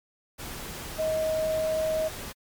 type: tone in noise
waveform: sine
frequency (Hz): 631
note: D#5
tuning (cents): +24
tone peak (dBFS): -24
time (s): 0.98-2.09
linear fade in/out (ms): 20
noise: pink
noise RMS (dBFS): -38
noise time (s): 0.38-2.33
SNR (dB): +11
effects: MP3 96 kbps

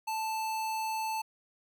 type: tone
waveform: square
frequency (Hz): 880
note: A5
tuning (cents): 0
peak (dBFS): -32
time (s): 0.07-1.22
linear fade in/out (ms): 10
effects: none

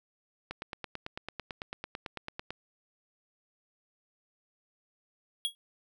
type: click train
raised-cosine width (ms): 0.3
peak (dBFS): -21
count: 19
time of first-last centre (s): 0.51-2.506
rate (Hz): 9.02
type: tone with exponential decay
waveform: square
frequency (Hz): 3314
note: G#7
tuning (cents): -4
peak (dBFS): -25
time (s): 5.45-5.55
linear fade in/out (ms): 0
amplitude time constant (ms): 20
effects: none

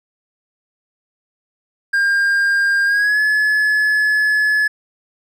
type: tone with pitch glide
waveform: triangle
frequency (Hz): 1605 to 1710.3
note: G6 to A6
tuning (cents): +40 to -50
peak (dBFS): -11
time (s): 1.93-4.68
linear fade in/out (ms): 10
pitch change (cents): +110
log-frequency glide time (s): 2.85-3.2
effects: none

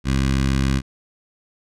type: tone with notch filter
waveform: 15% pulse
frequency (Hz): 67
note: C2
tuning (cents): +42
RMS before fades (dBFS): -19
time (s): 0.04-0.82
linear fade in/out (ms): 50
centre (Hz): 680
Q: 0.93
effects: low-pass 8000 Hz 12 dB/octave

